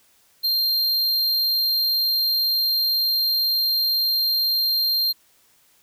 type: tone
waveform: square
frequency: 4186 Hz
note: C8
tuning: in tune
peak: -19 dBFS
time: 0.43-5.13 s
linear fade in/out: 20 ms
effects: white hiss -59 dBFS RMS until 5.82 s